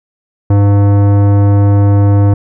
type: tone with tanh clipping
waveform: sine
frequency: 100.9 Hz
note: G#2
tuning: 49 cents flat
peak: -7 dBFS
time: 0.5-2.34 s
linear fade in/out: 5 ms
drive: 17 dB
effects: none